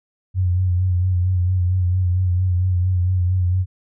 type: tone with vibrato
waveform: sine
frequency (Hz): 90.9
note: F#2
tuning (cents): -30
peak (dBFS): -15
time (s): 0.34-3.66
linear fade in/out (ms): 50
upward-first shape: sine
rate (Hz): 4.4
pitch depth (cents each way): 45
effects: none